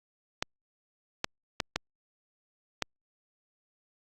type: clicks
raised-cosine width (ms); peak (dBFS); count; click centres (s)
0.2; -10; 5; 0.425 / 1.244 / 1.602 / 1.76 / 2.823
effects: Opus 48 kbps